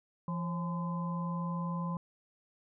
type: harmonic tone with a mistuned harmonic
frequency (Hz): 170.5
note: F3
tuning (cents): -41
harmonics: 1 / 3 / 5 / 6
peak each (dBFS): -33 / -47 / -50 / -40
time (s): 0.28-1.97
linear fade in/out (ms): 2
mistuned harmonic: 3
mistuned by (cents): +93
effects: none